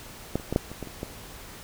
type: clicks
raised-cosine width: 2 ms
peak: -11 / -29 / -14 / -7 / -25 / -20 / -26 / -18 dBFS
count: 8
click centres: 0.356 / 0.398 / 0.526 / 0.561 / 0.716 / 0.827 / 0.873 / 1.031 s
effects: pink hiss -44 dBFS RMS until 1.63 s